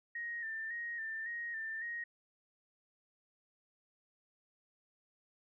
sine tone with vibrato, 1831 Hz, A#6, 32 cents flat, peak -38 dBFS, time 0.15-2.04 s, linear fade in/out 5 ms, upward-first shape square, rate 1.8 Hz, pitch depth 43 cents each way, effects none

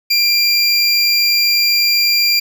square tone pair together, 2384 / 4768 Hz, D7 / D8, +25 / +25 cents, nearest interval octave, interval 1200 cents, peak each -17 / -13 dBFS, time 0.1-2.4 s, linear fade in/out 10 ms, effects none

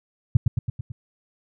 sine tone with echo, 116.54 Hz, A#2, in tune, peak -9 dBFS, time 0.35-0.37 s, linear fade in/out 5 ms, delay 110 ms, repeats 5, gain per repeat -4 dB, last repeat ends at 0.92 s, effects none

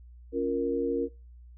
sine chord, Bb minor, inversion first, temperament equal, 277.2 / 349.2 / 466.2 Hz, Db4 / F4 / Bb4, 0 / 0 / 0 cents, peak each -31 / -32 / -28 dBFS, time 0.32-1.09 s, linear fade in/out 50 ms, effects noise-tail reverb RT60 0.3 s tail -22 dB re dry + added 60 Hz sine -47 dBFS peak until 1.57 s

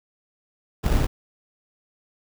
brown noise with sample-and-hold, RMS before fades -20 dBFS, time 0.83-1.07 s, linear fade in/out 20 ms, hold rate 2100 Hz, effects none

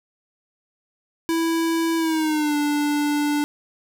square tone with pitch glide, 329.6 to 293.6 Hz, E4 to D4, 0 to 0 cents, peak -20 dBFS, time 1.29-3.44 s, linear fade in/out 0 ms, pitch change -200 cents, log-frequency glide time 1.97-2.56 s, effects 8-bit

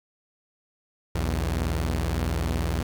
sawtooth tone pair together, 60.7 / 82.02 Hz, B1 / E2, -29 / -8 cents, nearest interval perfect fourth, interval 521 cents, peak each -23 / -23 dBFS, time 1.15-2.83 s, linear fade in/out 5 ms, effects 9-bit

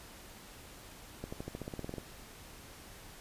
accelerating click train, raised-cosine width 2 ms, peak -26 dBFS, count 13, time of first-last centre 1.24-1.982 s, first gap 85 ms, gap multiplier 0.94, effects pink hiss -52 dBFS RMS until 3.2 s + resampled to 32000 Hz

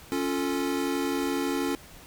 square chord, Db augmented, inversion none, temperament equal, 277.2 / 349.2 / 440 Hz, Db4 / F4 / A4, 0 / 0 / 0 cents, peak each -29 / -32 / -34 dBFS, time 0.12-1.75 s, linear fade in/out 0 ms, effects pink hiss -49 dBFS RMS until 2.06 s

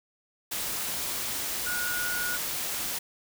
sine tone in noise, 1447 Hz, F#6, 39 cents flat, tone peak -30 dBFS, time 1.66-2.37 s, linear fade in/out 10 ms, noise white, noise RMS -32 dBFS, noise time 0.51-2.99 s, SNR -1 dB, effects none

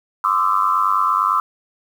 sine tone cluster, 1033 / 1132 / 1221 / 1323 Hz, C6 / C#6 / D#6 / E6, -22 / +36 / -33 / +6 cents, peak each -20 dBFS, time 0.24-1.4 s, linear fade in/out 2 ms, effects 7-bit

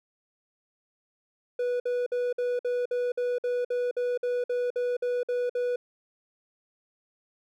triangle tone bursts, 490.5 Hz, B4, 12 cents flat, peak -23 dBFS, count 16, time 1.59-5.76 s, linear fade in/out 5 ms, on 210 ms, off 54 ms, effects none

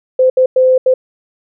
sine tone bursts at uneven times, 515 Hz, C5, 28 cents flat, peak -6 dBFS, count 4, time 0.19-0.3 / 0.37-0.46 / 0.56-0.78 / 0.86-0.94 s, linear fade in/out 5 ms, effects none

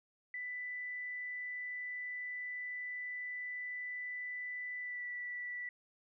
sine tone with pitch glide, 1987 to 1963 Hz, B6 to B6, +10 to -11 cents, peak -39 dBFS, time 0.34-5.69 s, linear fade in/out 2 ms, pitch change -21 cents, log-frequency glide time 4.8-5.04 s, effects none

